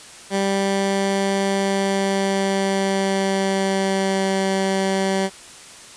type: tone with pitch glide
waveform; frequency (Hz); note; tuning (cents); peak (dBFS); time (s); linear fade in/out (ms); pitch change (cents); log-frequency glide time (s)
15% pulse; 196 to 192.63; G3 to G3; 0 to -30; -12; 0.3-5.3; 50; -30; 1.56-4.41
effects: white hiss -41 dBFS RMS until 5.96 s + resampled to 22050 Hz